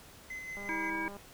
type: tone with tremolo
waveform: triangle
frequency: 2044 Hz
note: C7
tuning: 41 cents flat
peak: -37 dBFS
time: 0.3-0.9 s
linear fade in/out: 5 ms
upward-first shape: square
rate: 5.6 Hz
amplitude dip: 30%
type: click train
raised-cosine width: 1 ms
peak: -34 dBFS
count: 121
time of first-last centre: 0.57-1.167 s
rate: 201 Hz
type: harmonic tone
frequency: 323.4 Hz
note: E4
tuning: 33 cents flat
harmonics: 1 / 3 / 5 / 7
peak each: -38 / -38 / -38 / -38 dBFS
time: 0.69-1.08 s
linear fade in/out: 0 ms
effects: pink hiss -54 dBFS RMS until 1.33 s